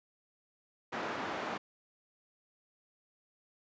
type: band-pass noise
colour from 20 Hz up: white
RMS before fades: -38 dBFS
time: 0.92-1.58 s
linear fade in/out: 10 ms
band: 180 to 1300 Hz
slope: 12 dB/octave
effects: resampled to 16000 Hz